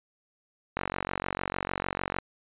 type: click train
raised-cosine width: 0.5 ms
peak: -14 dBFS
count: 67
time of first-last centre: 0.77-2.186 s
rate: 46.6 Hz
effects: resampled to 8000 Hz